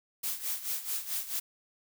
blue noise with tremolo, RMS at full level -32 dBFS, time 0.23-1.4 s, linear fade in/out 10 ms, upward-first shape sine, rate 4.6 Hz, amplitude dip 75%, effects none

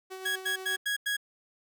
sawtooth tone with tremolo, 377.1 Hz, F#4, 33 cents sharp, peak -34 dBFS, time 0.1-0.77 s, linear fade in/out 20 ms, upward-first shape sine, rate 8.3 Hz, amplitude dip 35%
30% pulse tone bursts, 1658 Hz, G#6, 3 cents flat, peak -25 dBFS, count 5, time 0.25-1.168 s, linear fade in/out 10 ms, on 110 ms, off 92 ms
effects none

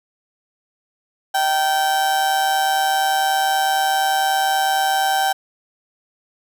35% pulse tone with amplitude modulation, 776 Hz, G5, 18 cents flat, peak -12 dBFS, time 1.34-5.33 s, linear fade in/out 10 ms, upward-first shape sine, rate 149 Hz, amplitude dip 50%, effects none

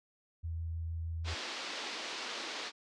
sine tone with vibrato, 82.41 Hz, E2, in tune, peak -35 dBFS, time 0.43-1.35 s, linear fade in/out 20 ms, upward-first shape sine, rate 6.4 Hz, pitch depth 9 cents each way
white band-pass noise, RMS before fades -41 dBFS, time 1.24-2.72 s, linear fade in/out 50 ms, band 250 to 4900 Hz, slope 24 dB/octave
effects resampled to 22050 Hz

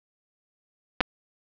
clicks, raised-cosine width 0.3 ms, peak -5 dBFS, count 2, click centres 1.006 / 1.01 s, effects low-pass 4000 Hz 12 dB/octave

